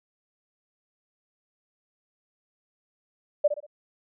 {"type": "tone with echo", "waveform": "sine", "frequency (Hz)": 590, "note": "D5", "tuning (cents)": 8, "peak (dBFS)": -15, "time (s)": [3.44, 3.48], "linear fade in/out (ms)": 10, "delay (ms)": 62, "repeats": 3, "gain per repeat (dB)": -9, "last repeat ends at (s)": 3.666, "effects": []}